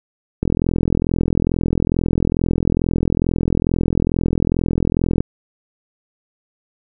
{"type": "click train", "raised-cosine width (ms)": 3, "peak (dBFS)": -4, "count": 203, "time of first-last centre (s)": [0.43, 5.205], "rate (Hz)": 42.3, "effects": []}